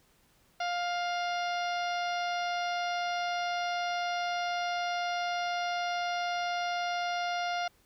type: harmonic tone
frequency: 703 Hz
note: F5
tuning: 11 cents sharp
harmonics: 1 / 2 / 3 / 4 / 5 / 6 / 7 / 8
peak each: -31 / -37 / -41 / -43 / -45 / -47 / -48 / -49 dBFS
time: 0.6-7.68 s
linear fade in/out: 5 ms
effects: pink hiss -66 dBFS RMS until 7.85 s